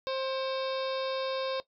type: harmonic tone with a mistuned harmonic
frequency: 529 Hz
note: C5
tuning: 19 cents sharp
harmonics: 1 / 2 / 3 / 4 / 5 / 6 / 7 / 8 / 9 / 10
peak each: -31 / -38 / -46 / -49 / -46 / -51 / -40 / -47 / -47 / -51 dBFS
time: 0.07-1.6 s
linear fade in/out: 0 ms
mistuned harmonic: 4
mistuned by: +120 cents
effects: noise-tail reverb RT60 0.1 s tail -17 dB re dry